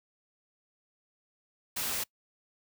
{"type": "noise", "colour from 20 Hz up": "white", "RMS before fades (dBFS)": -33, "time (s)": [1.76, 2.04], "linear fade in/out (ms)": 10, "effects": ["noise-tail reverb RT60 0.1 s tail -24 dB re dry"]}